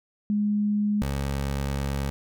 sine / 20% pulse tone pair in turn, 207.7 / 69.18 Hz, G#3 / C#2, 0 / -3 cents, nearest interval octave + perfect fifth, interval 1903 cents, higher first, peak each -21 dBFS, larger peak neither, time 0.3-1.02 / 1.02-2.1 s, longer second, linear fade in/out 0 ms, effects none

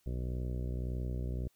harmonic tone, 61.74 Hz, B1, in tune, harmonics 1 / 2 / 3 / 4 / 5 / 6 / 7 / 8 / 9 / 10, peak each -35 / -39 / -46 / -48 / -52 / -49 / -55 / -54 / -58 / -58 dBFS, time 0.06-1.48 s, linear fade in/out 5 ms, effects white hiss -73 dBFS RMS until 1.55 s

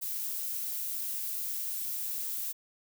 violet noise, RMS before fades -35 dBFS, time 0.01-2.53 s, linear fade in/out 20 ms, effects none

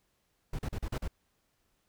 brown noise bursts, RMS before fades -34 dBFS, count 6, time 0.53-1.079 s, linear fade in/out 5 ms, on 59 ms, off 39 ms, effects pink hiss -75 dBFS RMS until 1.88 s

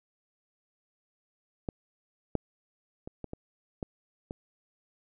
clicks, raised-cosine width 2 ms, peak -19 / -13 / -26 / -24 / -24 / -20 / -23 dBFS, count 7, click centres 1.688 / 2.353 / 3.075 / 3.243 / 3.334 / 3.828 / 4.309 s, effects none

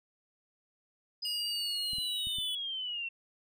sine linear sweep, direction down, 5000 to 2691 Hz, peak -34 dBFS, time 1.22-3.09 s, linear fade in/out 10 ms
square tone with pitch glide, 2870 to 3007 Hz, F7 to F#7, +47 to +27 cents, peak -36 dBFS, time 1.25-2.55 s, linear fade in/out 2 ms, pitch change +80 cents, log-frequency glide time 1.68-2.4 s
clicks, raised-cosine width 5 ms, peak -35 dBFS, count 4, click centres 1.933 / 1.984 / 2.271 / 2.385 s
effects none

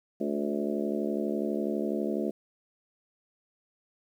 harmonic tone with a mistuned harmonic, 72.1 Hz, D2, 31 cents flat, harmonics 3 / 4 / 5 / 6 / 7 / 8 / 9, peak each -32 / -34 / -33 / -39 / -38 / -39 / -39 dBFS, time 0.2-2.31 s, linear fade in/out 10 ms, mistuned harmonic 6, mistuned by -33 cents, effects 10-bit

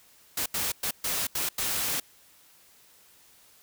white noise bursts at uneven times, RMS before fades -29 dBFS, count 6, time 0.37-0.46 / 0.54-0.72 / 0.83-0.91 / 1.04-1.27 / 1.35-1.49 / 1.58-2 s, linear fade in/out 5 ms, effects white hiss -58 dBFS RMS until 3.62 s

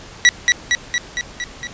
sawtooth tone with echo, 1944 Hz, B6, 28 cents flat, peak -3 dBFS, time 0.25-0.29 s, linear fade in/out 0 ms, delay 230 ms, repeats 6, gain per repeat -3 dB, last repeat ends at 1.67 s, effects pink hiss -38 dBFS RMS until 1.73 s + resampled to 16000 Hz

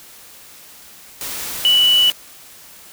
sine tone in noise, 2960 Hz, F#7, in tune, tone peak -10 dBFS, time 1.65-2.1 s, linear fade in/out 0 ms, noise white, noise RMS -27 dBFS, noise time 1.21-2.12 s, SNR +14 dB, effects white hiss -42 dBFS RMS until 2.92 s

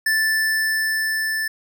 square tone with level ramp, 1760 Hz, A6, in tune, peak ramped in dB -17 to -22 dBFS, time 0.06-1.48 s, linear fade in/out 5 ms, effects none

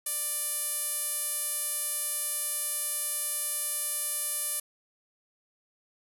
sawtooth tone with band-pass filter, 590 Hz, D5, 8 cents sharp, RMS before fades -32 dBFS, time 0.06-4.6 s, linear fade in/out 5 ms, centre 11000 Hz, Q 4.7, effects none

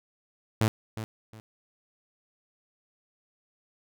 sawtooth tone with echo, 110 Hz, A2, in tune, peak -17 dBFS, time 0.61-0.68 s, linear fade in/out 0 ms, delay 360 ms, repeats 2, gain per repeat -12 dB, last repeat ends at 1.4 s, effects none

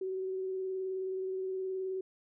sine tone with vibrato, 377.4 Hz, F#4, 34 cents sharp, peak -33 dBFS, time 0.01-2.01 s, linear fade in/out 5 ms, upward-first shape triangle, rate 19 Hz, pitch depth 21 cents each way, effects none

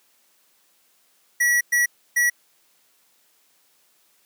square tone bursts at uneven times, 1933 Hz, B6, 38 cents flat, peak -17 dBFS, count 3, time 1.4-1.61 / 1.72-1.86 / 2.16-2.3 s, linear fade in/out 10 ms, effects white hiss -62 dBFS RMS until 4.25 s + high-pass 200 Hz 12 dB/octave

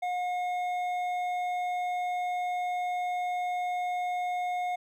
triangle tone with hard clipping, 720 Hz, F#5, 47 cents flat, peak -30 dBFS, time 0.02-4.76 s, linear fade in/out 10 ms, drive 11 dB, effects none

